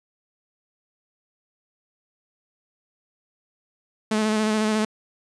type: tone with vibrato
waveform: sawtooth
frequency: 215.6 Hz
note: A3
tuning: 35 cents flat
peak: -16 dBFS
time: 4.11-4.85 s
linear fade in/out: 5 ms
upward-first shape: square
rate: 14 Hz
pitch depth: 20 cents each way
effects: resampled to 22050 Hz